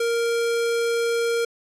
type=tone; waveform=square; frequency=466.2 Hz; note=A#4; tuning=in tune; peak=-21 dBFS; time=0-1.45 s; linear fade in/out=5 ms; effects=low-pass 11000 Hz 12 dB/octave